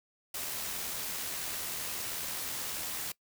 white noise with amplitude modulation, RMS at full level -36 dBFS, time 0.34-3.12 s, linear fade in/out 5 ms, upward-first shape sine, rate 78.3 Hz, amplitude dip 25%, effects noise-tail reverb RT60 0.1 s tail -21 dB re dry

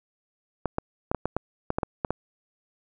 clicks, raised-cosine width 1 ms, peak -11 dBFS, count 11, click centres 0.657 / 0.784 / 1.115 / 1.147 / 1.256 / 1.366 / 1.704 / 1.785 / 1.832 / 2.048 / 2.106 s, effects none

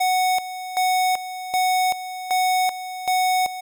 square tone with tremolo, 740 Hz, F#5, in tune, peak -18 dBFS, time 0-3.61 s, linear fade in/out 10 ms, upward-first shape square, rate 1.3 Hz, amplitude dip 75%, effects none

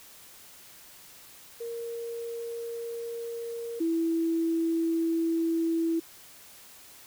sine tone pair in turn, 466.2 / 329.7 Hz, A#4 / E4, 0 / 0 cents, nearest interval tritone, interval 600 cents, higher first, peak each -33 / -24 dBFS, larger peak second, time 1.6-3.8 / 3.8-6 s, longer neither, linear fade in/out 10 ms, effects white hiss -51 dBFS RMS until 7.06 s

